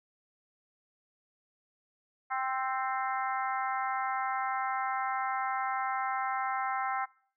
harmonic tone with a mistuned harmonic, 261.6 Hz, C4, in tune, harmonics 3 / 4 / 5 / 6 / 7 / 8, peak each -33 / -36 / -35 / -42 / -43 / -42 dBFS, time 2.3-7.06 s, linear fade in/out 20 ms, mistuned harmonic 5, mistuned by +20 cents, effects noise-tail reverb RT60 0.5 s tail -23 dB re dry

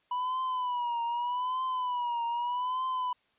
triangle tone with vibrato, 983 Hz, B5, 8 cents flat, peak -27 dBFS, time 0.11-3.13 s, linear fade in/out 5 ms, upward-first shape triangle, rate 0.82 Hz, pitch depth 95 cents each way, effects white hiss -70 dBFS RMS until 3.38 s + resampled to 8000 Hz

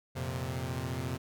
sawtooth chord, F suspended fourth, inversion none, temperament equal, 87.31 / 116.54 / 130.81 Hz, F2 / Bb2 / C3, 0 / 0 / 0 cents, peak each -35 / -35 / -32 dBFS, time 0.15-1.18 s, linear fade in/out 20 ms, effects none

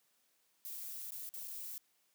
violet noise with dropouts, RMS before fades -45 dBFS, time 0.65-1.78 s, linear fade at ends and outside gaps 0 ms, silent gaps 1.106-1.121 / 1.291-1.339 / 1.475-1.48 s, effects white hiss -75 dBFS RMS until 2.14 s + high-pass 150 Hz 12 dB/octave

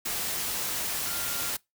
sine tone in noise, 1396.9 Hz, F6, in tune, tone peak -41 dBFS, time 1.05-1.5 s, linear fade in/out 10 ms, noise white, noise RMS -31 dBFS, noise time 0.05-1.57 s, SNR -13 dB, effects noise-tail reverb RT60 0.2 s tail -24 dB re dry

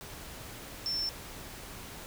sine tone in noise, 5380 Hz, E8, 34 cents sharp, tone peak -30 dBFS, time 0.86-1.09 s, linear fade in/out 0 ms, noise pink, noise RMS -45 dBFS, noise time 0.01-2.06 s, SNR +12 dB, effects none

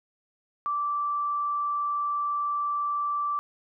sine tone, 1167 Hz, D6, 11 cents flat, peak -25 dBFS, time 0.66-3.39 s, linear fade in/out 0 ms, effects none

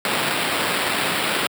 white noise with sample-and-hold, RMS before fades -22 dBFS, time 0.05-1.47 s, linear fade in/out 2 ms, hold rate 6300 Hz, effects high-pass 150 Hz 12 dB/octave

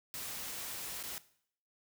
white noise with dropouts, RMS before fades -42 dBFS, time 0.14-1.18 s, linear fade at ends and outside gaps 0 ms, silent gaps 1.028-1.037 s, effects noise-tail reverb RT60 0.6 s tail -17 dB re dry

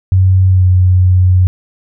sine tone with pitch glide, 93.8 to 91.6 Hz, F#2 to F#2, +24 to -17 cents, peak -5 dBFS, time 0.12-1.47 s, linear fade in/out 0 ms, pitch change -41 cents, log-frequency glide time 0.49-0.65 s, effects none

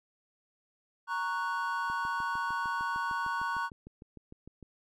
triangle chord, F# major, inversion first, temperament equal, 932.3 / 1108.7 / 1480 Hz, A#5 / C#6 / F#6, 0 / 0 / 0 cents, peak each -33 dBFS, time 1.07-3.7 s, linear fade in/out 50 ms
click train, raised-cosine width 3 ms, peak -35 dBFS, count 19, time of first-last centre 1.9-4.627 s, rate 6.6 Hz
effects none

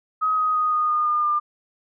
sine tone with pitch steps, 1265 / 1254.1 / 1243.3 / 1232.5 / 1221.9 / 1211.4 / 1200.9 Hz, D#6 / D#6 / D#6 / D#6 / D#6 / D#6 / D6, +28 / +13 / -2 / -17 / -32 / -47 / +38 cents, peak -18 dBFS, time 0.21-1.4 s, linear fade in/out 20 ms, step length 170 ms, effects none

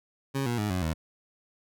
20% pulse tone with pitch steps, 136.7 / 119.69 / 104.8 / 91.76 / 80.35 Hz, C#3 / A#2 / G#2 / F#2 / E2, -24 / +46 / +16 / -14 / -44 cents, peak -22 dBFS, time 0.34-0.94 s, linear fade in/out 20 ms, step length 120 ms, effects none

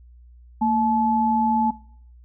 sine tone pair together, 228.4 / 863 Hz, A#3 / A5, -35 / -34 cents, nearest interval octave + major seventh, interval 2301 cents, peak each -20 dBFS, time 0.61-1.71 s, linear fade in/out 10 ms, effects noise-tail reverb RT60 0.6 s tail -20 dB re dry + added 60 Hz sine -45 dBFS peak until 2.24 s

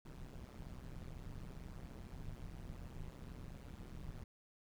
brown noise with amplitude modulation, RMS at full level -45 dBFS, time 0.05-4.24 s, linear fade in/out 5 ms, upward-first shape sine, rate 128 Hz, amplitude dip 100%, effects none

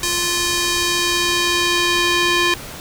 square tone with band-pass filter sweep, 349.2 Hz, F4, in tune, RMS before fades -18 dBFS, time 0.03-2.54 s, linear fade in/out 2 ms, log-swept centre 6700 to 2900 Hz, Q 0.85, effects pink hiss -33 dBFS RMS until 2.8 s

